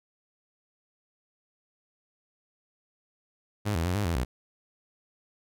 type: tone with pitch steps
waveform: sawtooth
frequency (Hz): 104.2 / 82.5 / 89.6 / 103.1 / 84.5 / 62.6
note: G#2 / E2 / F2 / G#2 / E2 / B1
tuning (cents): +6 / +2 / +45 / -12 / +43 / +24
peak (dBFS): -22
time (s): 3.65-4.25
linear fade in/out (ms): 20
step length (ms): 100
effects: none